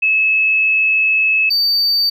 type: tone pair in turn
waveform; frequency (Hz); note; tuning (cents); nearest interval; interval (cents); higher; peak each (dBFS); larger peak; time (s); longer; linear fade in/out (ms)
sine / triangle; 2593 / 4604; E7 / D8; -29 / -35; minor seventh; 994; second; -11; neither; 0.02-1.5 / 1.5-2.1; first; 10
effects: none